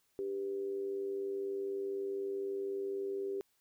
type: tone with amplitude modulation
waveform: sine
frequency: 394 Hz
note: G4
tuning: 9 cents sharp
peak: -32 dBFS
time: 0.19-3.41 s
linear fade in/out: 0 ms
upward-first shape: sine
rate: 100 Hz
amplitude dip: 55%
effects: white hiss -75 dBFS RMS until 3.6 s